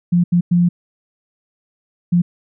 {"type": "tone bursts at uneven times", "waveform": "sine", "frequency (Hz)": 174.61, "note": "F3", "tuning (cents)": 0, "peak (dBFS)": -10, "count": 4, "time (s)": [[0.12, 0.24], [0.32, 0.41], [0.51, 0.69], [2.12, 2.22]], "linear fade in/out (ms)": 10, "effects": []}